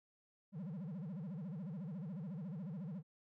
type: tone with vibrato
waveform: triangle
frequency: 173.1 Hz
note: F3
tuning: 15 cents flat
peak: -40 dBFS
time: 0.52-3.03 s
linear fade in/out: 50 ms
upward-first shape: sine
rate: 14 Hz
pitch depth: 290 cents each way
effects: none